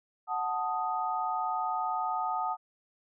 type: chord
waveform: sine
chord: D# diminished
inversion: first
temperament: equal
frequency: 740 / 880 / 1244.5 Hz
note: F#5 / A5 / D#6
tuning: 0 / 0 / 0 cents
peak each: -33 dBFS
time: 0.27-2.57 s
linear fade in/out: 50 ms
effects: none